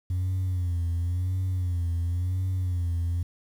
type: tone with vibrato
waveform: sine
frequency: 89.1 Hz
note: F2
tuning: 35 cents sharp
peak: -22 dBFS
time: 0.1-3.23 s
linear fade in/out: 5 ms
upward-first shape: sine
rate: 0.95 Hz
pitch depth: 85 cents each way
effects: tanh soft clip ceiling -23 dBFS + 9-bit